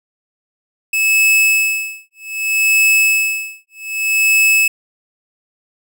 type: tone with tremolo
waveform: 45% pulse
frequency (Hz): 2600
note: E7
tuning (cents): -24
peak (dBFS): -9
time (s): 0.93-4.68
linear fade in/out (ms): 5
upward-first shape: sine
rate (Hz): 0.64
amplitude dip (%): 100
effects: none